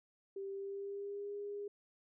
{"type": "tone with pitch glide", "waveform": "sine", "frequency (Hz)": [392, 407.9], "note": ["G4", "G#4"], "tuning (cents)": [0, -31], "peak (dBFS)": -40, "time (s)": [0.36, 1.68], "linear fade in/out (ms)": 5, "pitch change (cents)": 69, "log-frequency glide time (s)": [0.5, 1.35], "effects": []}